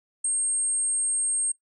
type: tone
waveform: sine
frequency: 8520 Hz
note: C9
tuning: 30 cents sharp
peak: -22 dBFS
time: 0.24-1.52 s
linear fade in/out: 5 ms
effects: noise-tail reverb RT60 0.1 s tail -18 dB re dry